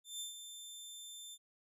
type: tone with ADSR envelope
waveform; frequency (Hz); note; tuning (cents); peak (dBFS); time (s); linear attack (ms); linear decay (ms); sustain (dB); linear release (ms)
20% pulse; 3560; A7; +20; -34; 0.04-1.38; 160; 130; -8; 46
effects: none